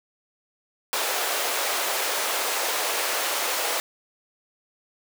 pink high-pass noise, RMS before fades -26 dBFS, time 0.93-3.8 s, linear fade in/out 0 ms, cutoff 470 Hz, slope 24 dB/octave, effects none

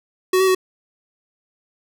square tone with pitch steps, 372.1 / 379.7 / 373 Hz, F#4 / F#4 / F#4, +10 / +45 / +14 cents, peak -14 dBFS, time 0.33-0.549 s, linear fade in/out 5 ms, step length 73 ms, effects none

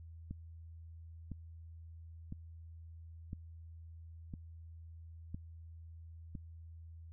click train, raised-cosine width 5 ms, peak -30 dBFS, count 7, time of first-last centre 0.31-6.352 s, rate 0.993 Hz, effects added 82 Hz sine -49 dBFS peak until 7.12 s

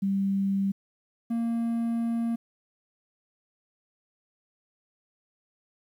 sine / triangle tone pair in turn, 196 / 231.6 Hz, G3 / A#3, 0 / -11 cents, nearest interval minor third, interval 289 cents, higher second, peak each -23 dBFS, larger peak neither, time 0.02-0.72 / 1.3-2.36 s, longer second, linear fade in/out 10 ms, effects 10-bit

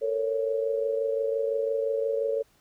sine tone cluster, 449.3 / 475.1 / 556 Hz, A4 / A#4 / C#5, +36 / +33 / +5 cents, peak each -27 / -35 / -28 dBFS, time 0.01-2.43 s, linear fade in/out 20 ms, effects pink hiss -64 dBFS RMS until 2.6 s

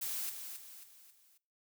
blue noise with echo, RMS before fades -38 dBFS, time 0.01-0.3 s, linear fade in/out 10 ms, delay 270 ms, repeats 4, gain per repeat -7 dB, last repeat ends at 1.38 s, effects noise-tail reverb RT60 0.4 s tail -22 dB re dry

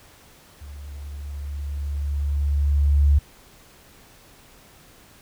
sine tone with level ramp, 71.7 Hz, D2, 41 cents flat, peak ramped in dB -36 to -12 dBFS, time 0.61-3.19 s, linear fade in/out 10 ms, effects pink hiss -51 dBFS RMS until 5.21 s

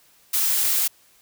blue noise, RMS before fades -21 dBFS, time 0.33-0.88 s, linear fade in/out 10 ms, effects white hiss -57 dBFS RMS until 1.21 s

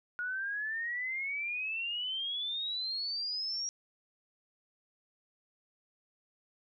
sine exponential sweep, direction up, 1441 to 5700 Hz, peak -33 dBFS, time 0.19-3.69 s, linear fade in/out 0 ms, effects none

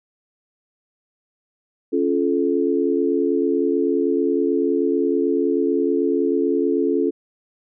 sine chord, Db augmented, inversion none, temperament just, 277.2 / 346.5 / 433.1 Hz, Db4 / F4 / A4, 0 / -14 / -27 cents, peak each -21 dBFS, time 1.92-7.11 s, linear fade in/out 20 ms, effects none

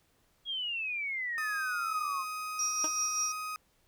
sine exponential sweep, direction down, 3322 to 1046.5 Hz, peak -32 dBFS, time 0.45-2.25 s, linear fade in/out 50 ms
35% pulse tone, 1254 Hz, D#6, 13 cents sharp, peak -34 dBFS, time 1.38-3.56 s, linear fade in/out 0 ms
sine tone with tremolo, 5690 Hz, F8, 31 cents sharp, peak -28 dBFS, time 2.59-3.32 s, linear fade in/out 2 ms, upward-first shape sine, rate 5.2 Hz, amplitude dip 45%
15% pulse tone with exponential decay, 310.7 Hz, D#4, 2 cents flat, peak -25 dBFS, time 2.84-2.92 s, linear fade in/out 2 ms, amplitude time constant 17 ms
effects pink hiss -70 dBFS RMS until 3.87 s

